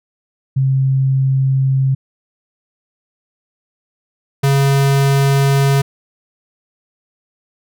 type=tone pair in turn; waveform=sine / square; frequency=133.7 / 138.26 Hz; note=C3 / C#3; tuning=+38 / -4 cents; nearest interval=minor second; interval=58 cents; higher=second; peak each=-11 dBFS; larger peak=neither; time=0.56-1.95 / 4.43-5.82 s; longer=neither; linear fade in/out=10 ms; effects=none